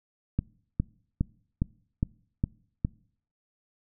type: click train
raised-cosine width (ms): 5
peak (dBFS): -12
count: 7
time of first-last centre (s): 0.39-2.849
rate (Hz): 2.44
effects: noise-tail reverb RT60 0.6 s tail -25 dB re dry